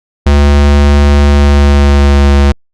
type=tone with pitch glide; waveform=square; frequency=71.8 to 70.32 Hz; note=D2 to C#2; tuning=-39 to +25 cents; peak=-4 dBFS; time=0.26-2.52 s; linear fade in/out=5 ms; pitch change=-36 cents; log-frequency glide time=1.24-2.32 s; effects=low-pass 6000 Hz 12 dB/octave + Opus 48 kbps